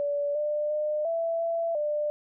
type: tone with pitch steps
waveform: sine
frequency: 576 / 597 / 604 / 665 / 669 / 596 Hz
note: D5 / D5 / D5 / E5 / E5 / D5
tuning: -34 / +28 / +48 / +15 / +25 / +25 cents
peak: -25 dBFS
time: 0-2.1 s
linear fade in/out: 0 ms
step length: 350 ms
effects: none